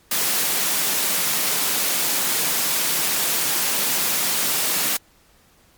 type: high-pass noise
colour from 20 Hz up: white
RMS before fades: -21 dBFS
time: 0.11-4.97 s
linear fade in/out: 5 ms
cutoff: 130 Hz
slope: 96 dB/octave
effects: pink hiss -56 dBFS RMS until 5.77 s + MP3 96 kbps